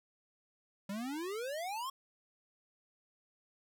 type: exponential sweep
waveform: square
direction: up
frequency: 190.9 to 1108.7 Hz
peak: -38 dBFS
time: 0.89-1.9 s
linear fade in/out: 5 ms
effects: none